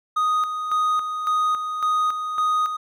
triangle tone with tremolo, 1244.5 Hz, D#6, in tune, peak -16 dBFS, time 0.16-2.77 s, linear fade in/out 10 ms, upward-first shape square, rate 1.8 Hz, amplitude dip 55%, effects none

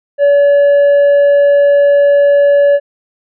sine tone with tanh clipping, 570 Hz, C#5, 48 cents sharp, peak -6 dBFS, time 0.18-2.8 s, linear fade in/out 50 ms, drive 4 dB, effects none

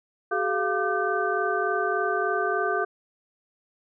sine tone cluster, 379.7 / 423.1 / 699 / 1190 / 1534 Hz, F#4 / G#4 / F5 / D6 / G6, +45 / +32 / +1 / +22 / -38 cents, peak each -29 dBFS, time 0.31-2.85 s, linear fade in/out 10 ms, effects none

